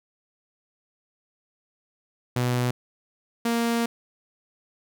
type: tone pair in turn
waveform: sawtooth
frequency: 123.47 / 233.1 Hz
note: B2 / A#3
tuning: 0 / 0 cents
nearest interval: major seventh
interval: 1100 cents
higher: second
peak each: -18 dBFS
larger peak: neither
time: 2.36-2.71 / 3.45-3.86 s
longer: second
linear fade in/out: 5 ms
effects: none